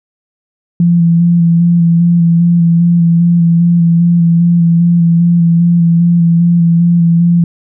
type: tone with vibrato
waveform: sine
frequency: 170.1 Hz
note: F3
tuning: 45 cents flat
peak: -5 dBFS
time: 0.8-7.44 s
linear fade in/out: 2 ms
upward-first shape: square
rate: 2.5 Hz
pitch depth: 19 cents each way
effects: none